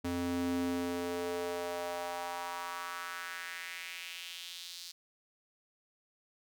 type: tone with high-pass filter sweep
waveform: square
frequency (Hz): 87.31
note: F2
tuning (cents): 0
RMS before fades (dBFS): -38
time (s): 0.04-4.92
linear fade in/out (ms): 10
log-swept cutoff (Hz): 180 to 4500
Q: 2.6
effects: none